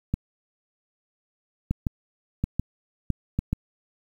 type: clicks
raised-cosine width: 5 ms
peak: -11 dBFS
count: 8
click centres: 0.14 / 1.71 / 1.868 / 2.44 / 2.596 / 3.103 / 3.39 / 3.53 s
effects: 8-bit